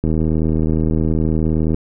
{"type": "click train", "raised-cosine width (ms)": 3, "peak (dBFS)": -6, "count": 136, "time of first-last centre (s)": [0.04, 1.745], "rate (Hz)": 79.2, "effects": []}